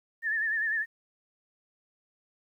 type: tone with vibrato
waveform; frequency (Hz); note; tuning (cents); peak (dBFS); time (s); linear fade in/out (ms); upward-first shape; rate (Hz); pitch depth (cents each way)
sine; 1768; A6; +8; -26; 0.22-0.86; 50; sine; 10; 76
effects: 11-bit